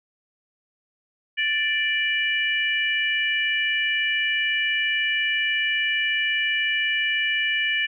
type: harmonic tone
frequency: 587.3 Hz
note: D5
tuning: in tune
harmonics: 3 / 4 / 5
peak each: -24 / -25 / -26 dBFS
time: 1.37-7.87 s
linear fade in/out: 20 ms
effects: none